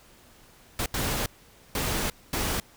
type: noise bursts at uneven times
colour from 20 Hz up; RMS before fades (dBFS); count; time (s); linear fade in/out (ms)
pink; -28; 4; 0.79-0.86 / 0.94-1.26 / 1.75-2.1 / 2.33-2.6; 2
effects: pink hiss -55 dBFS RMS until 2.76 s